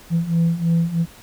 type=beating tone pair; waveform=sine; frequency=165.4 / 168.5 Hz; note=E3 / E3; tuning=+6 / +38 cents; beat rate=3.1 Hz; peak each=-19 / -16 dBFS; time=0.1-1.06 s; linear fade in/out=50 ms; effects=tanh soft clip ceiling -12 dBFS + pink hiss -45 dBFS RMS until 1.22 s